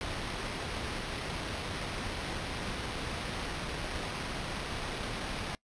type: noise with sample-and-hold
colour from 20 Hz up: pink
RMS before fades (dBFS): -37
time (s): 0.01-5.55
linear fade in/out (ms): 0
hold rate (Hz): 7350
effects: noise-tail reverb RT60 0.1 s tail -23 dB re dry + resampled to 22050 Hz